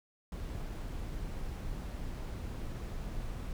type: noise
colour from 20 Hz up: brown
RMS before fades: -39 dBFS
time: 0.32-3.53 s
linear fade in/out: 2 ms
effects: none